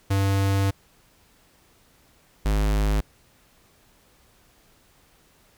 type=tone pair in turn; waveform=square; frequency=98 / 51.64 Hz; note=G2 / G#1; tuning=0 / -9 cents; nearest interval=major seventh; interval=1109 cents; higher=first; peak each=-20 dBFS; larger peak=neither; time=0.1-0.71 / 2.45-3.01 s; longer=first; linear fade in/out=10 ms; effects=pink hiss -59 dBFS RMS until 5.57 s